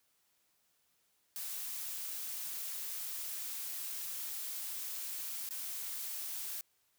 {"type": "noise with dropouts", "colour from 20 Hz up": "blue", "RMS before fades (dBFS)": -41, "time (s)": [1.36, 6.61], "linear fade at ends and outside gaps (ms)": 0, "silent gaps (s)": [5.49, 5.508], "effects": ["white hiss -75 dBFS RMS until 6.98 s"]}